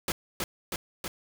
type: noise with echo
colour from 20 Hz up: pink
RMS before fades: -29 dBFS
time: 0.08-0.12 s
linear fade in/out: 2 ms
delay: 320 ms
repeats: 3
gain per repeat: -2 dB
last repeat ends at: 1.08 s
effects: none